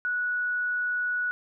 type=tone; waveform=sine; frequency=1469 Hz; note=F#6; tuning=13 cents flat; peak=-25 dBFS; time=0.05-1.31 s; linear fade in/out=0 ms; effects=none